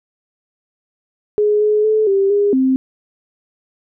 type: tone with pitch steps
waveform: sine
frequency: 419 / 423.3 / 432.9 / 392.1 / 407.5 / 262.1 Hz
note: G#4 / G#4 / A4 / G4 / G#4 / C4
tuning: +15 / +33 / -28 / 0 / -33 / +3 cents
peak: -11 dBFS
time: 1.38-2.76 s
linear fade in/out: 0 ms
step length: 230 ms
effects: none